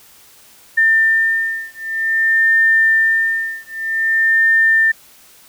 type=beating tone pair; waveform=sine; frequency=1800 / 1800.52 Hz; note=A6 / A6; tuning=+39 / +39 cents; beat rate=0.52 Hz; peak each=-15 dBFS; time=0.77-4.92 s; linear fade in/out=10 ms; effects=white hiss -46 dBFS RMS until 5.48 s